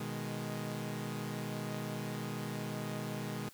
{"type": "chord", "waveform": "sawtooth", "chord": "G# minor", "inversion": "first", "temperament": "equal", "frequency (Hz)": [123.47, 155.56, 207.7], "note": ["B2", "D#3", "G#3"], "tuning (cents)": [0, 0, 0], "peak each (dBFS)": [-38, -38, -37], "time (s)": [0, 3.49], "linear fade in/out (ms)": 5, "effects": ["white hiss -59 dBFS RMS until 3.53 s"]}